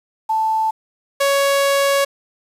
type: tone pair in turn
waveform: sine / sawtooth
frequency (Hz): 880 / 557.1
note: A5 / C#5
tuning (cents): 0 / +9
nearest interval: minor sixth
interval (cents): 791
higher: first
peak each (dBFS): -15 / -10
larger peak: second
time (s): 0.29-0.71 / 1.2-2.05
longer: second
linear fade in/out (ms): 10
effects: resampled to 32000 Hz + 7-bit